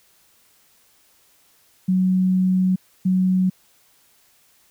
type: tone bursts at uneven times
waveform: sine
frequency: 185.6 Hz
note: F#3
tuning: 6 cents sharp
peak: -15 dBFS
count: 2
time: 1.88-2.76 / 3.05-3.5 s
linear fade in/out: 10 ms
effects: white hiss -58 dBFS RMS until 4.7 s